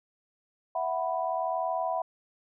sine chord, E suspended second, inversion none, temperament equal, 659.3 / 740 / 987.8 Hz, E5 / F#5 / B5, 0 / 0 / 0 cents, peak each -31 / -31 / -33 dBFS, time 0.75-2.02 s, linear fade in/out 5 ms, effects none

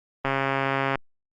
click train, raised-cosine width 0.5 ms, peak -9 dBFS, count 97, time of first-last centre 0.25-0.956 s, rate 136 Hz, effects Opus 32 kbps

